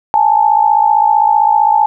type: tone pair together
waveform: sine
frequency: 831.5 / 887 Hz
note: G#5 / A5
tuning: +2 / +14 cents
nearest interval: minor second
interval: 112 cents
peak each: -10 dBFS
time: 0.14-1.86 s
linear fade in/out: 0 ms
effects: none

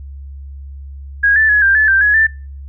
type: tone with pitch steps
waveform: sine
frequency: 1644 / 1759 / 1688 / 1586 / 1732 / 1571 / 1681 / 1773 Hz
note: G#6 / A6 / G#6 / G6 / A6 / G6 / G#6 / A6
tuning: -18 / -1 / +28 / +20 / -28 / +3 / +20 / +13 cents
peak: -8 dBFS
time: 1.23-2.27 s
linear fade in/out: 10 ms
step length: 130 ms
effects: noise-tail reverb RT60 0.4 s tail -25 dB re dry + added 69 Hz sine -28 dBFS peak until 2.68 s

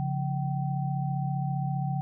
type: tone cluster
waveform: sine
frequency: 138.6 / 173.7 / 769 Hz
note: C#3 / F3 / G5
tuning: 0 / -9 / -33 cents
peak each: -28 / -33 / -35 dBFS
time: 0-2.01 s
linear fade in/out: 0 ms
effects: none

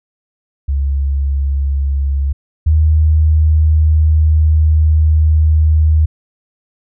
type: tone pair in turn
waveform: sine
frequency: 69.3 / 77.79 Hz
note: C#2 / D#2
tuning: 0 / 0 cents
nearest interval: major second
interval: 200 cents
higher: second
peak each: -12 / -7 dBFS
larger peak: second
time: 0.68-2.33 / 2.66-6.06 s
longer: second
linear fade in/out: 10 ms
effects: none

